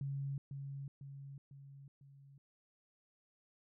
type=tone with echo; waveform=sine; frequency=138.59 Hz; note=C#3; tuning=in tune; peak=-37 dBFS; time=0.01-0.38 s; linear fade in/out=2 ms; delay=500 ms; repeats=4; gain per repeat=-5 dB; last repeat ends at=2.38 s; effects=none

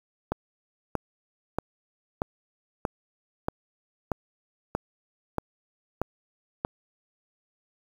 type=click train; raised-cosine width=1 ms; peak=-12 dBFS; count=11; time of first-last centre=0.32-6.649 s; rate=1.58 Hz; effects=7-bit

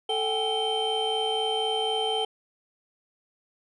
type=tone cluster; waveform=triangle; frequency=439.7 / 762 / 826 / 3113 Hz; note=A4 / G5 / G#5 / G7; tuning=-1 / -49 / -10 / -13 cents; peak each=-27 / -29 / -32 / -27 dBFS; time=0.09-2.25 s; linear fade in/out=5 ms; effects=resampled to 24000 Hz

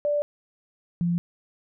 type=tone pair in turn; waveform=sine; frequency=586 / 172.57 Hz; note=D5 / F3; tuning=-4 / -20 cents; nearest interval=octave + major sixth; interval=2116 cents; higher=first; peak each=-21 dBFS; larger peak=neither; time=0.05-0.22 / 1.01-1.18 s; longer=neither; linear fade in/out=0 ms; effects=none

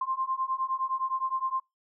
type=beating tone pair; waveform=sine; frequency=1046.5 / 1056.2 Hz; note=C6 / C6; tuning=0 / +16 cents; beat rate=9.7 Hz; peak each=-31 / -30 dBFS; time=0.01-1.6 s; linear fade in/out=5 ms; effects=noise-tail reverb RT60 0.2 s tail -26 dB re dry

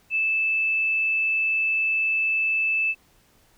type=tone; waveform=sine; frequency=2629 Hz; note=E7; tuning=5 cents flat; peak=-20 dBFS; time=0.1-2.95 s; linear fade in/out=50 ms; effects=pink hiss -60 dBFS RMS until 3.57 s

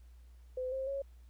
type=tone with pitch steps; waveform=sine; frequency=510 / 530.1 / 551 Hz; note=C5 / C5 / C#5; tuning=-44 / +23 / -11 cents; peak=-34 dBFS; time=0.57-1.02 s; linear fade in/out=5 ms; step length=150 ms; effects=added 60 Hz sine -53 dBFS peak until 1.29 s + pink hiss -73 dBFS RMS until 1.29 s

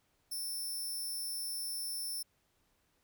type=tone; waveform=5% pulse; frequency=5360 Hz; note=E8; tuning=28 cents sharp; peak=-31 dBFS; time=0.31-2.23 s; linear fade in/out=10 ms; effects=pink hiss -75 dBFS RMS until 3.03 s

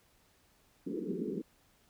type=band-pass noise; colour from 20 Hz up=white; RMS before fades=-37 dBFS; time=0.86-1.42 s; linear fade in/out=10 ms; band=170 to 450 Hz; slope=96 dB/octave; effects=pink hiss -68 dBFS RMS until 1.89 s

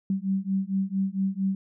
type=beating tone pair; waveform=sine; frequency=190.9 / 195.3 Hz; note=G3 / G3; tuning=-46 / -6 cents; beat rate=4.4 Hz; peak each=-27 dBFS; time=0.1-1.55 s; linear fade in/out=2 ms; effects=none

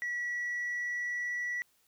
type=tone with pitch glide; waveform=sine; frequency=1937 to 1948.2 Hz; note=B6 to B6; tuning=-34 to -24 cents; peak=-30 dBFS; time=0.02-1.62 s; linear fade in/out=0 ms; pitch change=+10 cents; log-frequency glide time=0.17-1.39 s; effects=tanh soft clip ceiling -30 dBFS + white hiss -70 dBFS RMS until 1.87 s

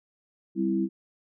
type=chord; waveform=sine; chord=C major; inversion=second; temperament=equal; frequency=196 / 261.6 / 329.6 Hz; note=G3 / C4 / E4; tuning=0 / 0 / 0 cents; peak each=-27 / -31 / -26 dBFS; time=0.55-0.89 s; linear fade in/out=50 ms; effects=none

